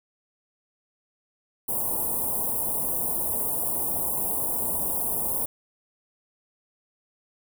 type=band-stop noise; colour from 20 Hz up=white; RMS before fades=-27 dBFS; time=1.68-5.46 s; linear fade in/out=10 ms; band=1000 to 9200 Hz; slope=48 dB/octave; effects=none